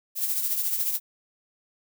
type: noise with tremolo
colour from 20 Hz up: violet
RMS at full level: -24 dBFS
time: 0.15-1 s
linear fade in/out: 50 ms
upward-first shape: triangle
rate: 14 Hz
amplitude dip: 60%
effects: none